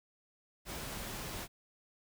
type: noise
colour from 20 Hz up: pink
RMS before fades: -42 dBFS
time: 0.65-1.48 s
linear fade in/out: 50 ms
effects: none